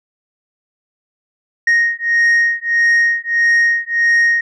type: beating tone pair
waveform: sine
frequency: 1864.7 / 1866.3 Hz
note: A#6 / A#6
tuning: 0 / +2 cents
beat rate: 1.6 Hz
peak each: -12 dBFS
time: 1.67-4.41 s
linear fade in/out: 5 ms
effects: tanh soft clip ceiling -8 dBFS